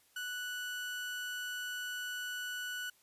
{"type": "tone", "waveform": "30% pulse", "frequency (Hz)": 1480, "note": "F#6", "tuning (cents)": 0, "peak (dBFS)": -35, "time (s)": [0.16, 2.9], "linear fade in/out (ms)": 5, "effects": ["white hiss -68 dBFS RMS until 3.02 s", "resampled to 32000 Hz"]}